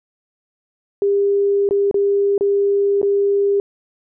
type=tone with dropouts; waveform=sine; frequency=401 Hz; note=G4; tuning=39 cents sharp; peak=-13 dBFS; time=1.02-3.6 s; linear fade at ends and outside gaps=1 ms; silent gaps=1.69-1.709 / 1.912-1.943 / 2.379-2.409 / 3.016-3.029 s; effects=none